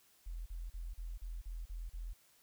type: tone bursts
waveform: sine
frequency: 42 Hz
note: E1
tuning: 33 cents sharp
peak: -40 dBFS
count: 8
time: 0.26-2.133 s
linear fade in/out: 10 ms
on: 200 ms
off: 39 ms
effects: white hiss -68 dBFS RMS until 2.42 s